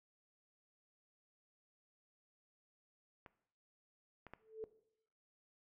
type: clicks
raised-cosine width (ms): 0.5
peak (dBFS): -38 / -37 / -34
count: 3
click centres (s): 3.262 / 4.267 / 4.336
type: tone with exponential growth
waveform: sine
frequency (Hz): 440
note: A4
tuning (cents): 0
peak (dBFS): -38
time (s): 4.39-4.64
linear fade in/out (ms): 0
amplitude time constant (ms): 53
effects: noise-tail reverb RT60 0.7 s tail -17 dB re dry